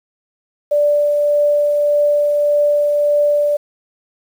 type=tone with tremolo; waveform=sine; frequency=586 Hz; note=D5; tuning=4 cents flat; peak=-10 dBFS; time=0.71-3.57 s; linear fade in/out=10 ms; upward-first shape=triangle; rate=1.7 Hz; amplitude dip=25%; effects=7-bit